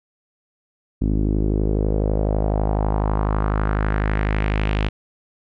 sawtooth tone with low-pass filter sweep, 52 Hz, G#1, 3 cents sharp, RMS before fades -20 dBFS, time 1.01-4.89 s, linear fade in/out 10 ms, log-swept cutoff 270 to 3000 Hz, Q 2.4, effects none

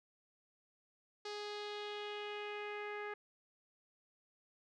sawtooth tone with low-pass filter sweep, 415.7 Hz, G#4, 2 cents sharp, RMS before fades -44 dBFS, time 1.25-3.14 s, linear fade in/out 5 ms, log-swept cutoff 4800 to 1900 Hz, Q 2.8, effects none

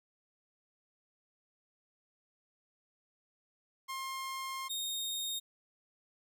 sawtooth tone pair in turn, 1064 / 3703 Hz, C6 / A#7, +29 / -12 cents, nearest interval octave + minor seventh, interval 2159 cents, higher second, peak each -34 / -32 dBFS, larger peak second, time 3.88-4.69 / 4.69-5.4 s, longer first, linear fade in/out 20 ms, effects none

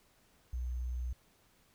sine tone with sample-and-hold, 61.74 Hz, B1, in tune, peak -34 dBFS, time 0.53-1.13 s, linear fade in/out 5 ms, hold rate 6300 Hz, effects pink hiss -68 dBFS RMS until 1.74 s

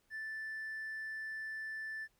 triangle tone, 1760 Hz, A6, in tune, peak -37 dBFS, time 0.1-2.08 s, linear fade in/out 50 ms, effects tanh soft clip ceiling -35 dBFS + pink hiss -75 dBFS RMS until 2.19 s

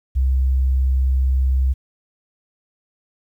sine tone, 65.41 Hz, C2, in tune, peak -14 dBFS, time 0.15-1.74 s, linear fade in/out 20 ms, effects 9-bit

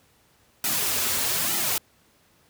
white noise with flanger, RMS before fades -25 dBFS, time 0.64-1.78 s, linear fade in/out 2 ms, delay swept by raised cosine 1.8 to 6.6 ms, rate 1.1 Hz, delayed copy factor -0.9, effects pink hiss -61 dBFS RMS until 2.49 s + high-pass 60 Hz 12 dB/octave

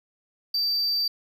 triangle tone, 4654 Hz, D8, 17 cents flat, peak -21 dBFS, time 0.54-1.08 s, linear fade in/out 5 ms, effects none

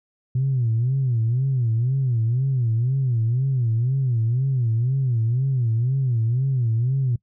sine tone with vibrato, 123.47 Hz, B2, in tune, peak -17 dBFS, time 0.35-7.16 s, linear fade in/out 5 ms, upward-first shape sine, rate 2 Hz, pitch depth 170 cents each way, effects noise-tail reverb RT60 0.1 s tail -23 dB re dry + tanh soft clip ceiling -14 dBFS

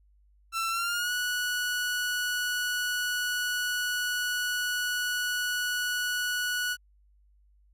sawtooth tone with pitch glide, 1341 to 1470.8 Hz, E6 to F#6, +29 to -11 cents, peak -24 dBFS, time 0.52-6.77 s, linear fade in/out 50 ms, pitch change +160 cents, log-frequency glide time 0.7-1.12 s, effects added 50 Hz sine -59 dBFS peak until 7.73 s

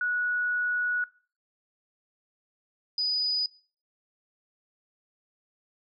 sine tone pair in turn, 1465 / 4962 Hz, F#6 / D#8, -18 / -6 cents, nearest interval octave + major sixth, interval 2112 cents, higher second, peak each -25 dBFS, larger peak neither, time 0.01-1.04 / 2.98-3.46 s, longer first, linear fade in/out 2 ms, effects noise-tail reverb RT60 0.4 s tail -21 dB re dry

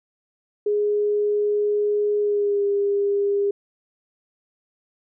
sine tone with pitch glide, 415.3 to 403.2 Hz, G#4 to G4, 0 to +49 cents, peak -18 dBFS, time 0.66-3.51 s, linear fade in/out 5 ms, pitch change -51 cents, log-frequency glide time 2.2-2.64 s, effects none

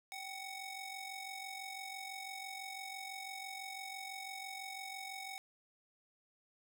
sawtooth ring-modulated tone, 1500 Hz, F#6, 23 cents sharp, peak -37 dBFS, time 0.12-5.38 s, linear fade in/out 0 ms, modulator 727 Hz, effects none

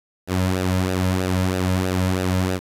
sawtooth tone with flanger, 92.5 Hz, F#2, in tune, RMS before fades -21 dBFS, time 0.27-2.6 s, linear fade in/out 50 ms, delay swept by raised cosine 0.91 to 2.71 ms, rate 3.1 Hz, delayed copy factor -0.65, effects resampled to 32000 Hz + 7-bit

